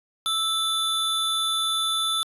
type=tone pair together; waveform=square; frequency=1318.5 / 3520 Hz; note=E6 / A7; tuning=0 / 0 cents; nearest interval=octave + perfect fourth; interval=1700 cents; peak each=-29 / -24 dBFS; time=0.26-2.23 s; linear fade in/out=0 ms; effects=resampled to 32000 Hz